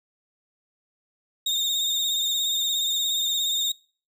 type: tone with vibrato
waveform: 35% pulse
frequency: 3689 Hz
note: A#7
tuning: 19 cents flat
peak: -21 dBFS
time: 1.46-3.72 s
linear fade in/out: 5 ms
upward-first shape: sine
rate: 17 Hz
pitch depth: 47 cents each way
effects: noise-tail reverb RT60 0.4 s tail -24 dB re dry